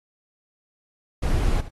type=noise with echo; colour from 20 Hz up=brown; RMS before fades=-21 dBFS; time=1.22-1.61 s; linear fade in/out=10 ms; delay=79 ms; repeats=1; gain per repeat=-14 dB; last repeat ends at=1.689 s; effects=AAC 32 kbps